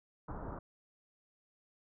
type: low-pass noise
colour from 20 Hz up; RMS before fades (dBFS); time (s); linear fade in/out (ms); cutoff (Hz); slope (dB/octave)
pink; -43; 0.28-0.59; 5; 1400; 48
effects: none